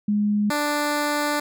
sine / 10% pulse tone pair in turn, 207.7 / 294.5 Hz, G#3 / D4, 0 / +5 cents, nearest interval tritone, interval 605 cents, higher second, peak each -18 / -13 dBFS, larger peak second, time 0.08-0.5 / 0.5-1.4 s, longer second, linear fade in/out 5 ms, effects none

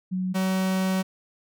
sine / 45% pulse tone pair in turn, 185 / 188.45 Hz, F#3 / F#3, 0 / +32 cents, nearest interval unison, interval 32 cents, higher second, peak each -24 / -22 dBFS, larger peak second, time 0.11-0.34 / 0.34-1.03 s, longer second, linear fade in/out 20 ms, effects none

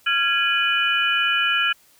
sine tone cluster, 1382 / 1659 / 2465 / 2973 Hz, F6 / G#6 / D#7 / F#7, -19 / -2 / -17 / +8 cents, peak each -23 dBFS, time 0.06-1.73 s, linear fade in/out 10 ms, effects white hiss -56 dBFS RMS until 1.99 s

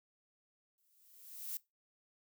violet noise with exponential growth, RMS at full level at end -39 dBFS, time 0.78-1.57 s, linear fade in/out 1 ms, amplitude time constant 170 ms, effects noise-tail reverb RT60 0.2 s tail -20 dB re dry

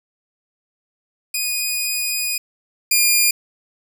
10% pulse tone pair in turn, 2474 / 2416 Hz, D#7 / D7, -10 / +48 cents, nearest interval unison, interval 42 cents, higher first, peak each -11 / -4 dBFS, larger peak second, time 1.34-2.38 / 2.91-3.31 s, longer first, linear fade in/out 5 ms, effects none

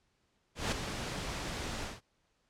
pink noise with ADSR envelope, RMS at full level -30 dBFS, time 0.55-2.01 s, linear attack 170 ms, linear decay 7 ms, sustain -8 dB, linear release 180 ms, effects pink hiss -75 dBFS RMS until 2.49 s + low-pass 7000 Hz 12 dB/octave

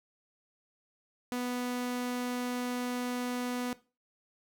sawtooth tone, 246.9 Hz, B3, in tune, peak -28 dBFS, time 1.32-3.73 s, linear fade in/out 0 ms, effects noise-tail reverb RT60 0.3 s tail -17 dB re dry

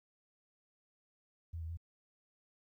sine tone with pitch steps, 83.2 / 80.9 / 84 Hz, E2 / E2 / E2, +17 / -32 / +33 cents, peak -39 dBFS, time 1.53-1.773 s, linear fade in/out 10 ms, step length 81 ms, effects 13-bit

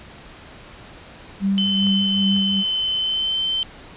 sine tone with tremolo, 196 Hz, G3, in tune, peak -16 dBFS, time 1.4-2.64 s, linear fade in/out 50 ms, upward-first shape sine, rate 2.5 Hz, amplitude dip 45%
sine tone with pitch glide, 3055 to 3090 Hz, G7 to G7, -45 to -26 cents, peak -19 dBFS, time 1.58-3.63 s, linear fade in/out 0 ms, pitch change +19 cents, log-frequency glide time 2.96-3.39 s
clicks, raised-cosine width 0.5 ms, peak -23 / -27 dBFS, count 2, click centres 1.869 / 2.364 s
effects pink hiss -42 dBFS RMS until 3.96 s + resampled to 8000 Hz

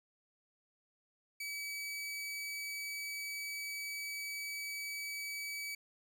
sawtooth tone, 2286 Hz, D7, 47 cents flat, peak -36 dBFS, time 1.4-5.75 s, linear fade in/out 5 ms, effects none

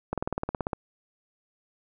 slowing click train, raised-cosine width 1 ms, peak -14 dBFS, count 12, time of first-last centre 0.13-0.732 s, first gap 47 ms, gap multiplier 1.03, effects none

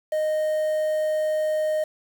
triangle tone with quantisation, 619 Hz, D#5, 9 cents flat, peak -19 dBFS, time 0.12-1.84 s, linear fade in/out 5 ms, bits 7, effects none

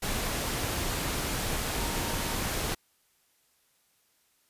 sine tone in noise, 926 Hz, A#5, 12 cents flat, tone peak -42 dBFS, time 1.77-2.36 s, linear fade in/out 10 ms, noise pink, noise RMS -31 dBFS, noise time 0.02-2.75 s, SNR -14 dB, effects white hiss -69 dBFS RMS until 4.49 s + resampled to 32000 Hz

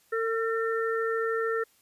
harmonic tone, 452.2 Hz, A4, 47 cents sharp, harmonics 1 / 3 / 4, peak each -27 / -32 / -34 dBFS, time 0.12-1.64 s, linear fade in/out 10 ms, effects white hiss -64 dBFS RMS until 1.81 s + resampled to 32000 Hz

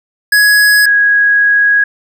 square / sine tone pair in turn, 1674 / 1655.7 Hz, G#6 / G#6, +13 / -6 cents, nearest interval unison, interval 19 cents, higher first, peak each -6 dBFS, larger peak neither, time 0.32-0.86 / 0.86-1.84 s, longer second, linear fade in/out 5 ms, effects none

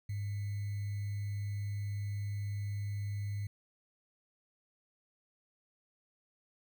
sine tone with sample-and-hold, 101.8 Hz, G#2, 34 cents flat, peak -34 dBFS, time 0.09-3.47 s, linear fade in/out 5 ms, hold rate 2100 Hz, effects none

